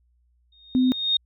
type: tone with exponential growth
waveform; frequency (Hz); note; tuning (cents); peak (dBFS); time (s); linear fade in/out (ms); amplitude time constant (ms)
sine; 3700; A#7; -14; -16; 0.52-1.17; 5; 140
type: tone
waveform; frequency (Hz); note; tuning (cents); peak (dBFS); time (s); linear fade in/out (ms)
sine; 254.7; C4; -46; -16; 0.75-0.92; 0
effects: added 60 Hz sine -61 dBFS peak until 1.25 s